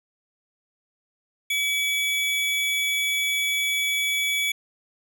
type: tone pair together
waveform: square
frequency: 2281 / 3418 Hz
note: C#7 / G#7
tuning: +49 / +49 cents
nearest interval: perfect fifth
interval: 700 cents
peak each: -24 / -28 dBFS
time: 1.5-4.52 s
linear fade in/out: 5 ms
effects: none